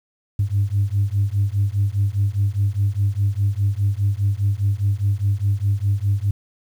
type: beating tone pair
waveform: sine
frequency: 98 / 102.9 Hz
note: G2 / G#2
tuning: 0 / -16 cents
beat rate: 4.9 Hz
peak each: -19 / -19 dBFS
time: 0.39-6.31 s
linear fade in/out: 5 ms
effects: tanh soft clip ceiling -11 dBFS + 8-bit